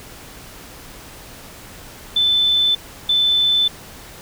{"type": "tone pair in turn", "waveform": "sine", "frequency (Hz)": [3520, 3520], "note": ["A7", "A7"], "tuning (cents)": [0, 0], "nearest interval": "unison", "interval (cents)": 0, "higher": "neither", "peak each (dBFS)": -13, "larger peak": "neither", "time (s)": [[2.16, 2.75], [3.09, 3.68]], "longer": "neither", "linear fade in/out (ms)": 5, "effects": ["pink hiss -39 dBFS RMS until 4.21 s"]}